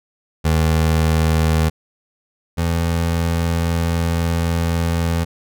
25% pulse tone pair in turn, 79.8 / 83.83 Hz, D#2 / E2, +44 / +30 cents, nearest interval minor second, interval 86 cents, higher second, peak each -10 / -13 dBFS, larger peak first, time 0.44-1.7 / 2.57-5.25 s, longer second, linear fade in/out 20 ms, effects none

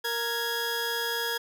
20% pulse tone pair together, 466.2 / 1663.6 Hz, A#4 / G#6, 0 / +2 cents, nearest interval octave + minor seventh, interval 2202 cents, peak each -27 / -25 dBFS, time 0.04-1.38 s, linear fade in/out 10 ms, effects none

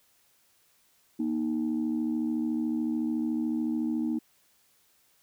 sine tone pair together, 237.3 / 311.1 Hz, A#3 / D#4, +31 / 0 cents, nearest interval perfect fourth, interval 469 cents, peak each -28 dBFS, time 1.19-4.19 s, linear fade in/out 10 ms, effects tanh soft clip ceiling -21 dBFS + white hiss -66 dBFS RMS until 5.22 s

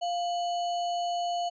sine tone with sample-and-hold, 698.5 Hz, F5, in tune, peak -27 dBFS, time 0.01-1.5 s, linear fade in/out 20 ms, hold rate 3675 Hz, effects resampled to 16000 Hz

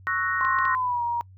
sine chord, F# dominant seventh, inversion second, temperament equal, 1108.7 / 1318.5 / 1480 / 1864.7 Hz, C#6 / E6 / F#6 / A#6, 0 / 0 / 0 / 0 cents, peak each -29 / -31 / -28 / -27 dBFS, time 0.07-0.75 s, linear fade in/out 0 ms
sine tone with pitch glide, 1057 to 947.1 Hz, C6 to A#5, +17 to +27 cents, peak -23 dBFS, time 0.41-1.21 s, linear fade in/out 0 ms, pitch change -190 cents, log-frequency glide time 0.66-1.03 s
clicks, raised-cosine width 0.3 ms, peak -23 dBFS, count 3, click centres 0.45 / 0.588 / 0.653 s
effects noise-tail reverb RT60 0.1 s tail -26 dB re dry + added 94 Hz sine -46 dBFS peak until 1.37 s

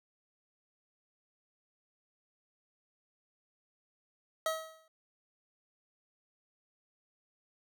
25% pulse tone with exponential decay, 640 Hz, D#5, 49 cents sharp, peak -24 dBFS, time 4.46-4.88 s, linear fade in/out 2 ms, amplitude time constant 90 ms, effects none

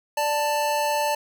square tone pair together, 589 / 884.6 Hz, D5 / A5, +5 / +9 cents, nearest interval perfect fifth, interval 704 cents, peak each -26 / -24 dBFS, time 0.17-1.15 s, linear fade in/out 5 ms, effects none

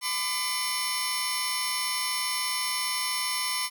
15% pulse tone cluster, 1008 / 1191 / 2176 / 5410 Hz, B5 / D6 / C#7 / E8, +35 / +24 / -33 / +44 cents, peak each -25 / -30 / -30 / -25 dBFS, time 0.01-3.7 s, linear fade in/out 50 ms, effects none

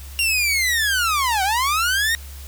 sawtooth linear two-way sweep, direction down then up, 2794 to 740 to 1885 Hz, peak -14 dBFS, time 0.19-2.15 s, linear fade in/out 0 ms, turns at 1.43 s, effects added 69 Hz sine -34 dBFS peak until 2.47 s + white hiss -43 dBFS RMS until 2.47 s

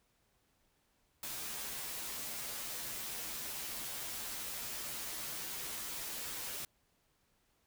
white noise with comb filter, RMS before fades -42 dBFS, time 1.23-6.65 s, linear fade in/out 2 ms, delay 11 ms, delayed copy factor -0.85, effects pink hiss -75 dBFS RMS until 7.66 s

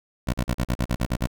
15% pulse tone bursts, 61.74 Hz, B1, in tune, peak -15 dBFS, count 10, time 0.27-1.272 s, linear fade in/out 10 ms, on 66 ms, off 38 ms, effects none

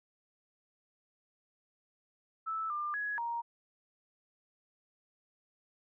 sine tone with pitch steps, 1313 / 1196 / 1676 / 937 Hz, E6 / D6 / G#6 / A#5, -7 / +31 / +15 / +9 cents, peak -33 dBFS, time 2.46-3.42 s, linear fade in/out 20 ms, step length 240 ms, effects none

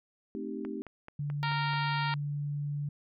sine chord, A half-diminished seventh, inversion none, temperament equal, 220 / 261.6 / 311.1 / 392 Hz, A3 / C4 / Eb4 / G4, 0 / 0 / 0 / 0 cents, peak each -40 dBFS, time 0.35-0.82 s, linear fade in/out 0 ms
click train, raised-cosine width 0.5 ms, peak -30 dBFS, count 6, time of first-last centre 0.65-1.735 s, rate 4.61 Hz
sine tone, 145.1 Hz, D3, 21 cents flat, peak -31 dBFS, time 1.19-2.89 s, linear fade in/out 5 ms
harmonic tone, 464.1 Hz, A#4, 8 cents flat, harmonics 2 / 3 / 4 / 5 / 6 / 7 / 8 / 9 / 10, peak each -33 / -37 / -39 / -41 / -43 / -44 / -45 / -46 / -47 dBFS, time 1.43-2.14 s, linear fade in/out 0 ms
effects none

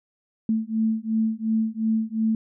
sine beating tone pair, 220 / 222.8 Hz, A3 / A3, 0 / +22 cents, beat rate 2.8 Hz, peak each -24 dBFS, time 0.49-2.35 s, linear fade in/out 2 ms, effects none

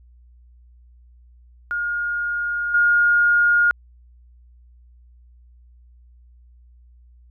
sine tone with level steps, 1425 Hz, F6, 34 cents sharp, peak -21 / -13 dBFS, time 1.71-3.71 s, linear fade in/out 0 ms, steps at 2.74 s, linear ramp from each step 5 ms, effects added 60 Hz sine -47 dBFS peak until 7.3 s

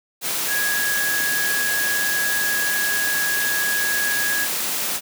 sine tone in noise, 1661.2 Hz, G#6, in tune, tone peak -21 dBFS, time 0.47-4.48 s, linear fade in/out 50 ms, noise white, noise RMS -24 dBFS, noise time 0.21-5.01 s, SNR 0 dB, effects high-pass 150 Hz 12 dB/octave

